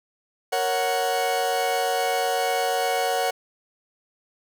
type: chord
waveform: 40% pulse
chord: F# major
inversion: first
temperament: equal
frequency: 466.2 / 554.4 / 740 Hz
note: A#4 / C#5 / F#5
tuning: 0 / 0 / 0 cents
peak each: -27 / -27 / -23 dBFS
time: 0.52-3.31 s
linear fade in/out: 10 ms
effects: none